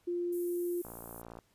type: tone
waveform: sine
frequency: 349.7 Hz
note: F4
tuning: 2 cents sharp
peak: -31 dBFS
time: 0.07-0.82 s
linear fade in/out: 10 ms
type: high-pass noise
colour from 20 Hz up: pink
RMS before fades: -48 dBFS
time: 0.32-1.22 s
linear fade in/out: 10 ms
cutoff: 11000 Hz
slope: 24 dB/octave
type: click train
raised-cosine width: 1 ms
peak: -32 dBFS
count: 32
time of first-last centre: 0.85-1.388 s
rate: 57.6 Hz
effects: pink hiss -71 dBFS RMS until 1.54 s + resampled to 32000 Hz